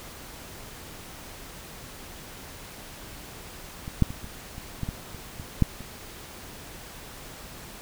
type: clicks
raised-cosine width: 5 ms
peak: -22 / -6 / -23 / -27 / -28 / -17 / -18 / -28 / -24 / -6 / -26 dBFS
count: 11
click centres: 3.879 / 4.023 / 4.105 / 4.244 / 4.581 / 4.833 / 4.889 / 5.147 / 5.398 / 5.623 / 5.807 s
effects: pink hiss -43 dBFS RMS until 7.81 s